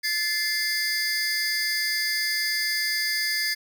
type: tone cluster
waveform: 45% pulse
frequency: 1737 / 2087 / 4719 / 4963 Hz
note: A6 / C7 / D8 / D#8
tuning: -23 / -5 / +7 / -5 cents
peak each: -29 dBFS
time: 0.03-3.55 s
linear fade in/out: 20 ms
effects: none